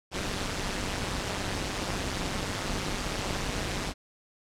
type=noise with amplitude modulation; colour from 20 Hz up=pink; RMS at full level=-28 dBFS; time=0.11-3.94 s; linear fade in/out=50 ms; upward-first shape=sine; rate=198 Hz; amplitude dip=80%; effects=low-pass 7000 Hz 12 dB/octave